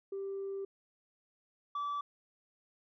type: tone pair in turn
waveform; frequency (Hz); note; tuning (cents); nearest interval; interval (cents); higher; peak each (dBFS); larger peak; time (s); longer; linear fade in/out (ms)
sine; 392 / 1155.2; G4 / D6; 0 / -29; octave + perfect fifth; 1871; second; -35 / -31; second; 0.12-0.65 / 1.75-2.01; first; 5
effects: tanh soft clip ceiling -33 dBFS